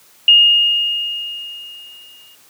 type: tone with exponential decay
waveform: sine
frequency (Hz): 2846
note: F7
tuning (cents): +32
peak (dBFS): -4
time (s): 0.28-2.35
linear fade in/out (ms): 2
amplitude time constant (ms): 450
effects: white hiss -49 dBFS RMS until 2.49 s + high-pass 100 Hz 12 dB/octave